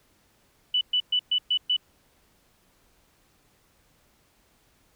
sine tone bursts, 2974 Hz, F#7, 8 cents sharp, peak -20 dBFS, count 6, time 0.74-1.766 s, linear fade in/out 5 ms, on 71 ms, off 120 ms, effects pink hiss -64 dBFS RMS until 4.95 s

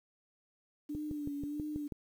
sine tone with vibrato, 293.7 Hz, D4, in tune, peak -36 dBFS, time 0.89-1.88 s, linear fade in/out 10 ms, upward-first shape sine, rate 1.6 Hz, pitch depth 51 cents each way
click train, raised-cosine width 3 ms, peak -28 dBFS, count 7, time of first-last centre 0.95-1.922 s, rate 6.17 Hz
effects 10-bit

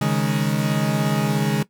40% pulse chord, C# suspended second, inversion none, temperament equal, 138.59 / 155.56 / 207.7 Hz, C#3 / D#3 / G#3, 0 / 0 / 0 cents, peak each -22 dBFS, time 0.01-1.63 s, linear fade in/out 5 ms, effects noise-tail reverb RT60 0.1 s tail -17 dB re dry

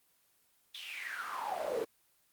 brown noise with high-pass filter sweep, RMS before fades -38 dBFS, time 0.74-1.85 s, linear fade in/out 10 ms, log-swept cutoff 3500 to 410 Hz, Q 7.7, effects white hiss -71 dBFS RMS until 2.32 s + Opus 24 kbps

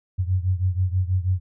sine beating tone pair, 90.4 / 96.6 Hz, F#2 / G2, -40 / -25 cents, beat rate 6.2 Hz, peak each -21 / -24 dBFS, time 0.18-1.4 s, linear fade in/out 20 ms, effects none

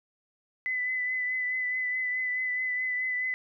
sine tone with vibrato, 2008 Hz, B6, 28 cents sharp, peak -27 dBFS, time 0.66-3.34 s, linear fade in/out 0 ms, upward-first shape triangle, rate 4.7 Hz, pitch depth 25 cents each way, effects none

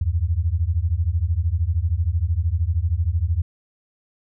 sine beating tone pair, 77.78 / 90.78 Hz, D#2 / F#2, 0 / -32 cents, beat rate 13 Hz, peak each -21 dBFS, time 0.01-3.42 s, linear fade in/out 5 ms, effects none

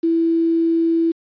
sine tone with quantisation, 330.7 Hz, E4, 6 cents sharp, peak -14 dBFS, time 0.03-1.12 s, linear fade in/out 10 ms, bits 7, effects resampled to 11025 Hz

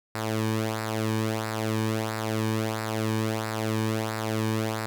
sawtooth tone with flanger, 110 Hz, A2, in tune, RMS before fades -28 dBFS, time 0.15-4.86 s, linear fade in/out 0 ms, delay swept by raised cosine 0.31 to 1.51 ms, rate 1.5 Hz, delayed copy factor -0.65, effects none

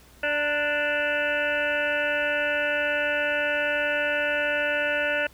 harmonic tone with a mistuned harmonic, 293.7 Hz, D4, in tune, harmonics 1 / 2 / 3 / 5 / 6 / 7 / 8 / 9 / 10, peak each -39 / -27 / -38 / -27 / -31 / -39 / -39 / -30 / -38 dBFS, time 0.23-5.27 s, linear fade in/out 5 ms, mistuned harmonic 3, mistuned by +37 cents, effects added 60 Hz sine -54 dBFS peak until 5.33 s + pink hiss -54 dBFS RMS until 5.33 s

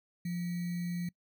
sine tone with sample-and-hold, 174.61 Hz, F3, in tune, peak -32 dBFS, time 0.25-1.09 s, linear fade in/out 5 ms, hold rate 2100 Hz, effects noise-tail reverb RT60 0.1 s tail -24 dB re dry

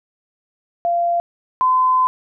sine tone pair in turn, 690 / 1022.5 Hz, F5 / C6, -21 / -40 cents, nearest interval perfect fifth, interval 681 cents, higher second, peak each -15 / -12 dBFS, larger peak second, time 0.85-1.2 / 1.61-2.07 s, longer second, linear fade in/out 0 ms, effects none

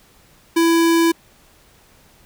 square tone, 332.6 Hz, E4, 16 cents sharp, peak -13 dBFS, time 0.56-1.12 s, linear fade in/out 10 ms, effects pink hiss -52 dBFS RMS until 2.25 s

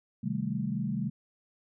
sine chord, A half-diminished seventh, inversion first, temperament equal, 130.81 / 155.56 / 196 / 220 Hz, C3 / Eb3 / G3 / A3, 0 / 0 / 0 / 0 cents, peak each -36 / -36 / -33 / -34 dBFS, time 0.23-1.1 s, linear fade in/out 10 ms, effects none

